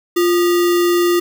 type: tone with sample-and-hold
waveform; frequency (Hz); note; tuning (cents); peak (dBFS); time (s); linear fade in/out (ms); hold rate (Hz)
sine; 349.2; F4; 0; -11; 0.16-1.2; 10; 1575
effects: none